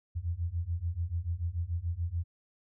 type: beating tone pair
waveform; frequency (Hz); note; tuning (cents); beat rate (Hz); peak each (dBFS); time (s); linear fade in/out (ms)
sine; 82 / 88.9; E2 / F2; -9 / +31; 6.9; -34 / -33; 0.15-2.24; 20
effects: none